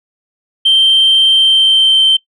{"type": "tone with pitch glide", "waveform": "sine", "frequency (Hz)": [3136, 3113], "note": ["G7", "G7"], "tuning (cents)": [0, -13], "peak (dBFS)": -4, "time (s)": [0.65, 2.17], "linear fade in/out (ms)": 10, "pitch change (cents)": -13, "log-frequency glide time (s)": [1.32, 2.05], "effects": ["noise-tail reverb RT60 0.1 s tail -20 dB re dry", "tanh soft clip ceiling -3 dBFS"]}